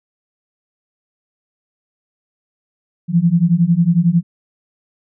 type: beating tone pair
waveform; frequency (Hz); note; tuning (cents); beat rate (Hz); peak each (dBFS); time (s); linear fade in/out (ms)
sine; 164.81 / 175.81; E3 / F3; 0 / +12; 11; -14 / -13; 3.08-4.23; 50
effects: none